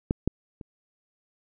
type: clicks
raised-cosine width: 3 ms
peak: -10 / -10 / -27 dBFS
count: 3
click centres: 0.109 / 0.276 / 0.612 s
effects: none